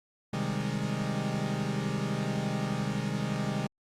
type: chord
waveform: 40% pulse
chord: Ab major seventh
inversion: first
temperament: equal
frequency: 130.81 / 155.56 / 196 / 207.7 Hz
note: C3 / Eb3 / G3 / Ab3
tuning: 0 / 0 / 0 / 0 cents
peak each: -34 dBFS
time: 0.33-3.67 s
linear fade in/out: 5 ms
effects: low-pass 8000 Hz 12 dB/octave + Opus 48 kbps